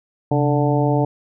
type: harmonic tone with a mistuned harmonic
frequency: 146.83 Hz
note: D3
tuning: in tune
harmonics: 1 / 2 / 3 / 4 / 5 / 6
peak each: -18 / -21 / -23 / -24 / -25 / -26 dBFS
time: 0.31-1.05 s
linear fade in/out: 5 ms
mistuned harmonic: 1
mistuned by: -130 cents
effects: none